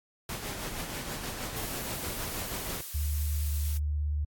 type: noise with tremolo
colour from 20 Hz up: pink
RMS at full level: -35 dBFS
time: 0.29-2.81 s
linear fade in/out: 2 ms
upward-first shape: triangle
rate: 6.3 Hz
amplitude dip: 45%
type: noise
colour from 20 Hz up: blue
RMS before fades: -40 dBFS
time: 1.56-3.78 s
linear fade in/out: 10 ms
type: tone with vibrato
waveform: sine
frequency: 74.2 Hz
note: D2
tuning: 18 cents sharp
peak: -27 dBFS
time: 2.94-4.25 s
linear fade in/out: 10 ms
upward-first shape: square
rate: 17 Hz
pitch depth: 17 cents each way
effects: AAC 64 kbps